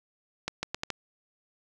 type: accelerating click train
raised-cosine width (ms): 0.2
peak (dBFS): -13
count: 5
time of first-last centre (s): 0.48-0.903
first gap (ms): 150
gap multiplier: 0.77
effects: none